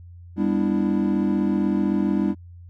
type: chord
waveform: triangle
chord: E minor seventh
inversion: first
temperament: equal with one note detuned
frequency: 199.54 / 246.9 / 293.7 / 329.6 Hz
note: G3 / B3 / D4 / E4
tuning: +31 / 0 / 0 / 0 cents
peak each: -20 / -25 / -23 / -24 dBFS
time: 0.36-2.35 s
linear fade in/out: 50 ms
effects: added 87 Hz sine -40 dBFS peak until 2.69 s